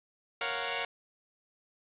10% pulse chord, Gb major seventh, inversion first, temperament equal, 466.2 / 554.4 / 698.5 / 740 Hz, Bb4 / Db5 / F5 / Gb5, 0 / 0 / 0 / 0 cents, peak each -29 dBFS, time 0.41-0.85 s, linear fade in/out 2 ms, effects resampled to 8000 Hz + 8-bit

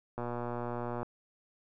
click train, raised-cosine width 1 ms, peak -23 dBFS, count 103, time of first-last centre 0.18-1.03 s, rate 120 Hz, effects none

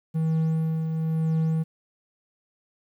triangle tone with tremolo, 160.3 Hz, E3, 48 cents flat, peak -18 dBFS, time 0.14-1.64 s, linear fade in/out 20 ms, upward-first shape triangle, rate 1 Hz, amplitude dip 45%, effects 10-bit

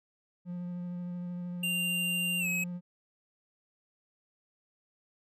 triangle tone with vibrato, 176.8 Hz, F3, 22 cents sharp, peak -33 dBFS, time 0.45-2.81 s, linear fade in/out 50 ms, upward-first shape triangle, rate 13 Hz, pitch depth 15 cents each way
square tone with pitch glide, 2786 to 2555 Hz, F7 to D#7, -5 to +45 cents, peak -30 dBFS, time 1.63-2.64 s, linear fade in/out 5 ms, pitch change -150 cents, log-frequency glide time 2.39-2.47 s
effects none

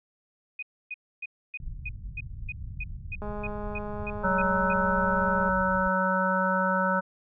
sine tone bursts, 2489 Hz, D#7, in tune, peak -32 dBFS, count 14, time 0.59-4.734 s, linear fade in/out 5 ms, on 36 ms, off 280 ms
pink low-pass noise, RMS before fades -38 dBFS, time 1.6-5.88 s, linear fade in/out 2 ms, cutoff 130 Hz, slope 24 dB/octave
click train, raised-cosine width 1 ms, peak -24 dBFS, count 473, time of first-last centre 3.22-5.489 s, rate 208 Hz
harmonic tone, 187.3 Hz, F#3, 21 cents sharp, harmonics 1 / 3 / 5 / 7 / 8, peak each -29 / -29 / -29 / -29 / -29 dBFS, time 4.23-7.01 s, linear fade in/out 20 ms
effects none

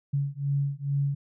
sine beating tone pair, 139.6 / 141.9 Hz, C#3 / C#3, +13 / +41 cents, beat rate 2.3 Hz, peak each -28 dBFS, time 0.13-1.15 s, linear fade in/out 10 ms, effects none

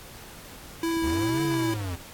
square tone with vibrato, 329.6 Hz, E4, in tune, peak -25 dBFS, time 0.83-1.74 s, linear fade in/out 2 ms, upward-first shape triangle, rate 3.4 Hz, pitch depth 10 cents each way
click train, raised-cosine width 3 ms, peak -27 dBFS, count 10, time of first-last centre 0.97-1.451 s, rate 18.7 Hz
square linear two-way sweep, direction up then down, 64.8 to 146.83 to 83.9 Hz, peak -30 dBFS, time 1.03-1.96 s, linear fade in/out 10 ms, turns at 1.43 s
effects pink hiss -45 dBFS RMS until 2.13 s + AAC 64 kbps

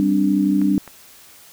sine chord, G suspended fourth, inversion none, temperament equal, 196 / 261.6 / 293.7 Hz, G3 / C4 / D4, 0 / 0 / 0 cents, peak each -18 / -23 / -17 dBFS, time 0-0.78 s, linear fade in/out 0 ms
clicks, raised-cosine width 0.5 ms, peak -22 dBFS, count 2, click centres 0.616 / 0.877 s
effects white hiss -46 dBFS RMS until 1.52 s

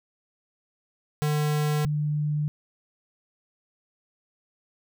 square / sine tone pair in turn, 150 / 149.29 Hz, D3 / D3, +37 / +29 cents, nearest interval unison, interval 8 cents, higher first, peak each -23 dBFS, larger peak neither, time 1.22-1.85 / 1.85-2.48 s, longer neither, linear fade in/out 0 ms, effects none

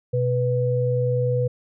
sine tone pair together, 125.2 / 493.9 Hz, B2 / B4, +24 / 0 cents, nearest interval 2 octaves, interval 2376 cents, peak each -21 / -22 dBFS, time 0.13-1.48 s, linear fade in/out 10 ms, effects none

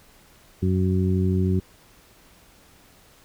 harmonic tone, 93 Hz, F#2, 9 cents sharp, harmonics 1 / 2 / 3 / 4, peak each -21 / -23 / -31 / -28 dBFS, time 0.62-1.6 s, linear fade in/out 10 ms, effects pink hiss -54 dBFS RMS until 3.24 s

